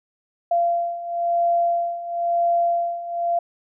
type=beating tone pair; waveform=sine; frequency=687 / 687.99 Hz; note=F5 / F5; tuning=-29 / -26 cents; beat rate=0.99 Hz; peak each=-24 / -20 dBFS; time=0.51-3.39 s; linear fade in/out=5 ms; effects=none